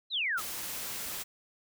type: exponential sweep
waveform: sine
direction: down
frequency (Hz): 4186 to 1152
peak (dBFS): -28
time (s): 0.1-0.42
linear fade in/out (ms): 50
type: noise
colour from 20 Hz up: white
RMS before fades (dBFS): -38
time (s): 0.37-1.24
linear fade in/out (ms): 20
effects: none